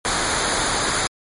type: noise with comb filter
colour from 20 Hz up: pink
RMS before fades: -21 dBFS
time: 0.05-1.07 s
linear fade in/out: 0 ms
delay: 0.36 ms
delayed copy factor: -0.65
effects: MP3 48 kbps